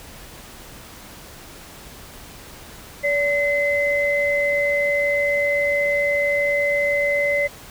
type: tone pair together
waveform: sine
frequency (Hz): 573.9 / 2047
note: D5 / C7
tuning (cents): -40 / -38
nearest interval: octave + minor seventh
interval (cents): 2202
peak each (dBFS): -20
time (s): 3.03-7.48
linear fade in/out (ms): 20
effects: pink hiss -41 dBFS RMS until 7.7 s